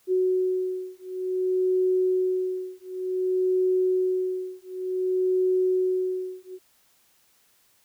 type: beating tone pair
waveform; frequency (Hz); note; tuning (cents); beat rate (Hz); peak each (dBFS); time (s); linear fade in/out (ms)
sine; 370 / 370.55; F#4 / F#4; 0 / +3; 0.55; -25; 0.07-6.59; 50
effects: white hiss -63 dBFS RMS until 7.84 s